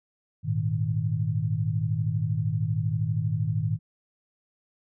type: chord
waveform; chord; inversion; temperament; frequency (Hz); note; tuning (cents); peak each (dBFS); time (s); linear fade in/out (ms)
sine; Ab suspended second; none; equal; 103.83 / 116.54 / 155.56; Ab2 / Bb2 / Eb3; 0 / 0 / 0; -28; 0.43-3.79; 50
effects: none